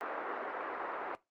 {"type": "band-pass noise", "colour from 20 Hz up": "white", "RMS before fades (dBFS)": -39, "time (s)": [0.01, 1.15], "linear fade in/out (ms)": 0, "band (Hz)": [340, 1500], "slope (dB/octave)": 24, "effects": ["noise-tail reverb RT60 0.2 s tail -18 dB re dry", "Opus 32 kbps"]}